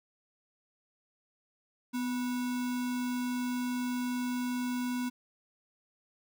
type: tone with sample-and-hold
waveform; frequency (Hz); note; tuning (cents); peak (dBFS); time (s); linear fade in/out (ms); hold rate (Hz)
sine; 248.8; B3; +13; -30; 1.93-5.1; 20; 1225
effects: none